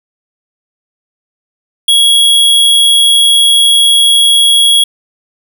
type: tone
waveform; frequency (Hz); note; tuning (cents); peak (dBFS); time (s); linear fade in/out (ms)
square; 3322; G#7; 0; -5; 1.88-4.84; 5
effects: 7-bit